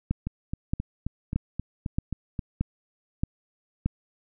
two click trains, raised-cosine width 5 ms, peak -12 / -17 dBFS, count 7 / 9, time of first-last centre 0.11-3.86 / 0.27-2.392 s, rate 1.6 / 3.77 Hz, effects none

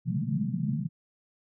white band-pass noise, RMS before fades -29 dBFS, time 0.05-0.89 s, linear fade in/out 50 ms, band 120 to 220 Hz, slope 96 dB/octave, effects none

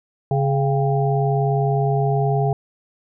harmonic tone with a mistuned harmonic, 138.59 Hz, C#3, in tune, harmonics 1 / 3 / 5 / 6, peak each -18 / -23 / -25 / -26 dBFS, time 0.31-2.53 s, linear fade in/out 2 ms, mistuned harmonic 6, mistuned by -84 cents, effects none

